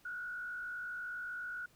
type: tone with frequency modulation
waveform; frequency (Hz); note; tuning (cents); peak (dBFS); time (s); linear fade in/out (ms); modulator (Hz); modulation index
sine; 1457; F#6; -27; -39; 0.05-1.66; 5; 52.2; 0.78
effects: pink hiss -67 dBFS RMS until 1.75 s